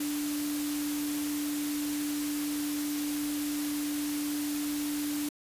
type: tone in noise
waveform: sine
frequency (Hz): 293.7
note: D4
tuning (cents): 0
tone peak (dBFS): -30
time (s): 0-5.29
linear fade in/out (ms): 5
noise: white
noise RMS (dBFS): -38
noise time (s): 0-5.29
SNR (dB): +5
effects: resampled to 32000 Hz